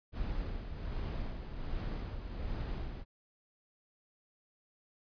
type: noise with tremolo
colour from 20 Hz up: brown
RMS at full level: -36 dBFS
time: 0.12-3.05 s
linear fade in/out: 50 ms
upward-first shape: sine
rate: 1.3 Hz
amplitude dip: 50%
effects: resampled to 11025 Hz